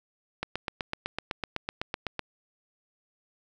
click train, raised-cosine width 0.3 ms, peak -14 dBFS, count 15, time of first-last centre 0.43-2.193 s, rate 7.94 Hz, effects none

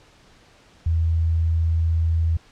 sine tone, 82 Hz, E2, 9 cents flat, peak -17 dBFS, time 0.86-2.37 s, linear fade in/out 5 ms, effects pink hiss -53 dBFS RMS until 2.51 s + low-pass 6000 Hz 12 dB/octave

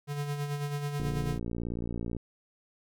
square tone with tremolo, 144.7 Hz, D3, 25 cents flat, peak -30 dBFS, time 0.07-1.39 s, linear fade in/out 50 ms, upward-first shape sine, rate 9.2 Hz, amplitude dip 50%
click train, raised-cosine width 3 ms, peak -22 dBFS, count 69, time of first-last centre 1-2.166 s, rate 58.3 Hz
effects none

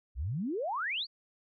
sine exponential sweep, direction up, 55 to 4739 Hz, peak -31 dBFS, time 0.15-1.07 s, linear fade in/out 50 ms, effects none

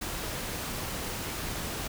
pink noise, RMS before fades -35 dBFS, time 0.01-1.88 s, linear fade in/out 10 ms, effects none

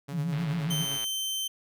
sawtooth tone with tremolo, 140.6 Hz, C#3, 25 cents sharp, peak -32 dBFS, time 0.08-0.98 s, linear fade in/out 10 ms, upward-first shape sine, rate 9.7 Hz, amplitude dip 45%
sine tone with vibrato, 160.6 Hz, E3, 45 cents flat, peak -27 dBFS, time 0.11-0.86 s, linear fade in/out 50 ms, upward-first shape sine, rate 7.2 Hz, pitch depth 150 cents each way
click train, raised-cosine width 0.3 ms, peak -25 dBFS, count 80, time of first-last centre 0.33-1.042 s, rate 111 Hz
sawtooth tone, 3100 Hz, G7, 20 cents flat, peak -26 dBFS, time 0.7-1.48 s, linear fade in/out 10 ms
effects none

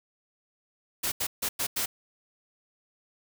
white noise bursts at uneven times, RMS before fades -29 dBFS, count 5, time 1.03-1.12 / 1.2-1.27 / 1.42-1.49 / 1.59-1.67 / 1.76-1.86 s, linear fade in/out 10 ms, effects none

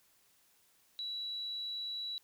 sine tone, 3923 Hz, B7, 12 cents flat, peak -37 dBFS, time 0.99-2.18 s, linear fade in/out 0 ms, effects white hiss -69 dBFS RMS until 2.23 s

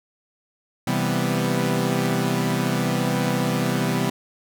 sawtooth chord, C major seventh, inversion none, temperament equal, 130.81 / 164.81 / 196 / 246.9 Hz, C3 / E3 / G3 / B3, 0 / 0 / 0 / 0 cents, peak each -22 dBFS, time 0.87-4.1 s, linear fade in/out 5 ms, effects none

